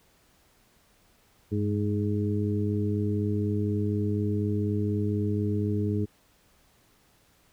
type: harmonic tone with a mistuned harmonic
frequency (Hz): 104.1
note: G#2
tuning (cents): +5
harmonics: 1 / 2 / 3 / 4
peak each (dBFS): -27 / -30 / -32 / -33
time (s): 1.51-6.06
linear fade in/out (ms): 20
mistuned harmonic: 1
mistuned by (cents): -57
effects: pink hiss -63 dBFS RMS until 7.52 s